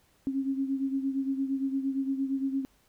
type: beating tone pair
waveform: sine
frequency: 269.1 / 277.8 Hz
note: C4 / C#4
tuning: +49 / +4 cents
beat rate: 8.7 Hz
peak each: -28 / -34 dBFS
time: 0.27-2.65 s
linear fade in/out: 0 ms
effects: pink hiss -66 dBFS RMS until 2.88 s